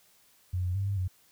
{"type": "tone with pitch steps", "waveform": "sine", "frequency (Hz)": [90.8, 89.9, 98.4, 99.6, 92.2], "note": ["F#2", "F#2", "G2", "G2", "F#2"], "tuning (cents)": [-32, -49, 7, 28, -6], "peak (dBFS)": -27, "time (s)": [0.53, 1.08], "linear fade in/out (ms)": 10, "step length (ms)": 110, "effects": ["white hiss -63 dBFS RMS until 1.31 s"]}